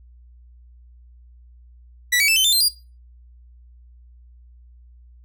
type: tone with pitch steps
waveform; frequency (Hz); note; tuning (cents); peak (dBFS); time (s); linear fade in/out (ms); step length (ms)
sawtooth; 1957 / 2274 / 2643 / 3071 / 3568 / 4147 / 4819; B6 / C#7 / E7 / G7 / A7 / C8 / D8; -16 / +44 / +4 / -36 / +23 / -16 / +44; -12; 2.12-2.687; 10; 81
effects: noise-tail reverb RT60 0.3 s tail -18 dB re dry + added 60 Hz sine -45 dBFS peak until 5.24 s